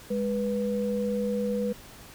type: tone pair together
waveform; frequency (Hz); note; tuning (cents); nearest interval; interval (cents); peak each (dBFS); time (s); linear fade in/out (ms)
sine; 206 / 490; G#3 / B4; -14 / -14; octave + minor third; 1500; -28; 0.1-1.73; 10
effects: pink hiss -48 dBFS RMS until 2.14 s

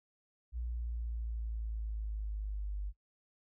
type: linear sweep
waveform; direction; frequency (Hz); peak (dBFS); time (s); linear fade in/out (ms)
sine; down; 59.7 to 49.43; -35; 0.52-2.93; 50
effects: noise-tail reverb RT60 0.1 s tail -23 dB re dry

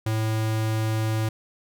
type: tone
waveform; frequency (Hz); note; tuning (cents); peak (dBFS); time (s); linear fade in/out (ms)
square; 110; A2; 0; -23; 0.06-1.29; 5
effects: none

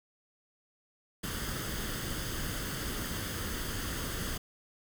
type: noise with comb filter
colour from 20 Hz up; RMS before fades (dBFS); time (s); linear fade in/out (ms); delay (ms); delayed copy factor
pink; -36; 1.23-4.38; 10; 0.62; +0.55
effects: none

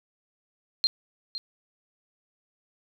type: tone with echo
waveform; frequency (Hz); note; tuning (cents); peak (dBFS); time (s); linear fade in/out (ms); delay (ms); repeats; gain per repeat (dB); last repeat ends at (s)
sine; 4187; C8; 0; -19; 0.84-0.87; 0; 510; 1; -12; 1.38
effects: none

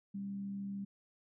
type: tone with frequency modulation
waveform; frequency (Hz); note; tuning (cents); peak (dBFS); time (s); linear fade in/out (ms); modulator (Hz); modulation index
sine; 198.4; G3; +21; -38; 0.14-0.85; 10; 73.4; 0.22
effects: none

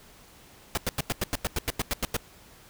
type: noise bursts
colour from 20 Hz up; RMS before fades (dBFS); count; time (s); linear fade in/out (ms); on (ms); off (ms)
pink; -27; 13; 0.75-2.166; 0; 24; 92
effects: pink hiss -53 dBFS RMS until 2.69 s

